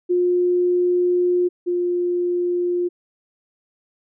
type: tone pair in turn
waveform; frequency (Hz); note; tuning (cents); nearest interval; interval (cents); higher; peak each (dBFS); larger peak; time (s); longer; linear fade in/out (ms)
sine; 356.5 / 353.2; F4 / F4; +36 / +20; unison; 16; first; -15 / -18; first; 0.09-1.49 / 1.66-2.89; first; 20
effects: none